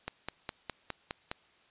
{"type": "click train", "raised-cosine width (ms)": 0.3, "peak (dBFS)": -19, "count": 7, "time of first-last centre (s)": [0.08, 1.315], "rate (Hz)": 4.86, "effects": ["white hiss -64 dBFS RMS until 1.7 s", "resampled to 8000 Hz"]}